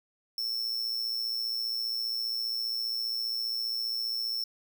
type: tone with amplitude modulation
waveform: square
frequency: 5400 Hz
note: E8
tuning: 41 cents sharp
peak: -27 dBFS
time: 0.38-4.44 s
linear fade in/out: 2 ms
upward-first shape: sine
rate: 115 Hz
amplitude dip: 70%
effects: none